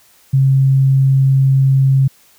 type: tone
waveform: sine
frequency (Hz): 134.7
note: C#3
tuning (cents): -49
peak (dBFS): -8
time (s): 0.33-2.08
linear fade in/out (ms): 10
effects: white hiss -50 dBFS RMS until 2.38 s